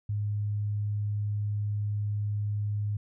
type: tone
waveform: sine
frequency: 103.83 Hz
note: G#2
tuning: in tune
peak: -27 dBFS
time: 0.09-2.97 s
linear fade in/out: 5 ms
effects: none